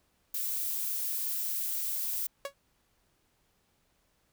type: noise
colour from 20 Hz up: violet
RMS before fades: -33 dBFS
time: 0.34-2.27 s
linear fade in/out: 5 ms
type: tone with exponential decay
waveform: sawtooth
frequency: 558 Hz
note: C#5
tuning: 11 cents sharp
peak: -27 dBFS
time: 2.45-2.54 s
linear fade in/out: 2 ms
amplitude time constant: 18 ms
effects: pink hiss -72 dBFS RMS until 4.32 s